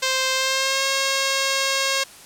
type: tone with pitch glide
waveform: 5% pulse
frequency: 523.3 to 541.8 Hz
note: C5 to C#5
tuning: 0 to -40 cents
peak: -8 dBFS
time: 0.02-2.04 s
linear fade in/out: 10 ms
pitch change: +60 cents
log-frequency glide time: 0.33-0.84 s
effects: white hiss -44 dBFS RMS until 2.25 s + low-pass 11000 Hz 12 dB/octave